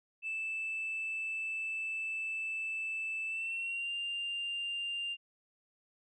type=tone with pitch glide; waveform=sine; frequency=2637 to 2794 Hz; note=E7 to F7; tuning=0 to 0 cents; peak=-33 dBFS; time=0.22-5.17 s; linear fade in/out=50 ms; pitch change=+100 cents; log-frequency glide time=3.27-3.92 s; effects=tanh soft clip ceiling -31 dBFS